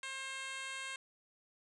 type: tone with high-pass filter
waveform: 10% pulse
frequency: 533 Hz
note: C5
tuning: 32 cents sharp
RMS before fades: -43 dBFS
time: 0.03-0.96 s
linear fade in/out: 2 ms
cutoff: 1300 Hz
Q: 0.73
effects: resampled to 24000 Hz